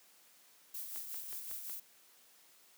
violet noise with tremolo, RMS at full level -42 dBFS, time 0.74-1.8 s, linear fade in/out 5 ms, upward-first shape sine, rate 5.4 Hz, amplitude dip 45%
click train, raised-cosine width 0.3 ms, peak -35 dBFS, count 5, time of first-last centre 0.96-1.697 s, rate 5.43 Hz
effects white hiss -64 dBFS RMS until 2.77 s + high-pass 200 Hz 12 dB/octave

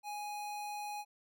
square tone, 830.6 Hz, G#5, in tune, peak -40 dBFS, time 0.03-1.05 s, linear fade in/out 50 ms, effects none

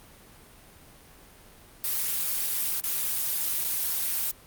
blue noise with dropouts, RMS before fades -28 dBFS, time 1.84-4.31 s, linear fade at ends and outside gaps 2 ms, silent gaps 2.803-2.838 / 3.642-3.646 s, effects pink hiss -52 dBFS RMS until 4.46 s + Opus 32 kbps

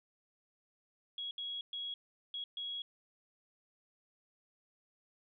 sine tone bursts at uneven times, 3322 Hz, G#7, in tune, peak -38 dBFS, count 5, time 1.18-1.31 / 1.38-1.61 / 1.73-1.94 / 2.34-2.44 / 2.57-2.82 s, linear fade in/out 2 ms, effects none

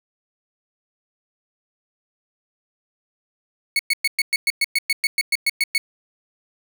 30% pulse tone bursts, 2208 Hz, C#7, 7 cents flat, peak -13 dBFS, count 15, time 3.76-5.78 s, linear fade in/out 2 ms, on 32 ms, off 110 ms, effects none

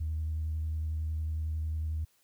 sine tone with vibrato, 78.5 Hz, D#2, 16 cents sharp, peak -29 dBFS, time 0-2.05 s, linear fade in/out 10 ms, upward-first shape sine, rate 11 Hz, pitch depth 16 cents each way, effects tanh soft clip ceiling -26 dBFS + white hiss -69 dBFS RMS until 2.23 s

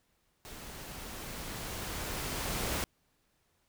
pink noise with level ramp, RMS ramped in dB -47 to -33 dBFS, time 0.45-2.84 s, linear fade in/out 0 ms, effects pink hiss -74 dBFS RMS until 3.68 s

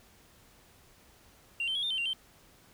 sine tone with pitch steps, 2767 / 3104 / 3328 / 3607 / 3089 / 2770 / 3115 Hz, F7 / G7 / G#7 / A7 / G7 / F7 / G7, -17 / -18 / +3 / +42 / -26 / -15 / -12 cents, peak -28 dBFS, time 1.6-2.132 s, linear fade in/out 2 ms, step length 76 ms, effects tanh soft clip ceiling -26 dBFS + pink hiss -60 dBFS RMS until 2.73 s

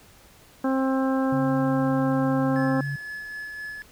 harmonic tone, 265 Hz, C4, 22 cents sharp, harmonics 1 / 2 / 3 / 4 / 5 / 6, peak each -22 / -28 / -32 / -34 / -36 / -38 dBFS, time 0.64-2.81 s, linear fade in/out 5 ms
sine tone, 140.1 Hz, C#3, 19 cents sharp, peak -27 dBFS, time 1.32-2.96 s, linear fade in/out 5 ms
triangle tone with tremolo, 1713 Hz, A6, 47 cents flat, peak -30 dBFS, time 2.56-3.82 s, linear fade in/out 0 ms, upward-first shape sine, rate 3.9 Hz, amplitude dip 30%
effects pink hiss -53 dBFS RMS until 3.91 s

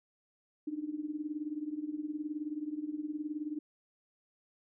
sine tone with tremolo, 301.9 Hz, D4, 48 cents sharp, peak -31 dBFS, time 0.67-3.59 s, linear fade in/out 5 ms, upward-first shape triangle, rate 19 Hz, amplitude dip 90%, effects none

